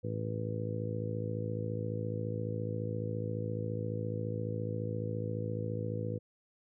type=harmonic tone; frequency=54.5 Hz; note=A1; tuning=16 cents flat; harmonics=2 / 3 / 4 / 5 / 6 / 7 / 8 / 9; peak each=-36 / -41 / -44 / -46 / -46 / -49 / -46 / -40 dBFS; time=0.03-6.19 s; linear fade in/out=20 ms; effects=none